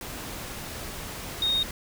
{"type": "tone in noise", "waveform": "sine", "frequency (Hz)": 3717, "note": "A#7", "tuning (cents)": -6, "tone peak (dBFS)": -22, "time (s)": [1.42, 1.63], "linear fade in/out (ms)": 2, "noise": "pink", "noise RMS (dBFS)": -37, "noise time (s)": [0.01, 1.71], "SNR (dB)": 12, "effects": []}